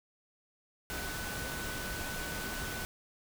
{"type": "tone in noise", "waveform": "sine", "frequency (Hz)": 1500, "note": "F#6", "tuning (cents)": 23, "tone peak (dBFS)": -42, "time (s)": [0.9, 2.85], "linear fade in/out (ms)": 0, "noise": "pink", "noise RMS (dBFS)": -39, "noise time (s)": [0.9, 2.85], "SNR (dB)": -6, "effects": []}